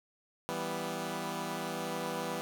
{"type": "chord", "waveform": "10% pulse", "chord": "E minor", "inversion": "none", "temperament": "equal", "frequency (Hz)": [164.81, 196, 246.9], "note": ["E3", "G3", "B3"], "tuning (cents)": [0, 0, 0], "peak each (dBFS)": -31, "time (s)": [0.49, 2.41], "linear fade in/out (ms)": 0, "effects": []}